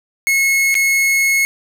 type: tone with dropouts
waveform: 45% pulse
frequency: 2178 Hz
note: C#7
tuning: 31 cents flat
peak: -12 dBFS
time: 0.27-1.45 s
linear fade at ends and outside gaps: 0 ms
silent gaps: 0.743-0.752 s
effects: none